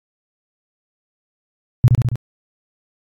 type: tone with echo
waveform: sine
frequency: 121.3 Hz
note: B2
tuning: 31 cents flat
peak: -5 dBFS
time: 1.84-1.88 s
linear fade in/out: 0 ms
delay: 69 ms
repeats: 4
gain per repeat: -3 dB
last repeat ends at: 2.156 s
effects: AAC 64 kbps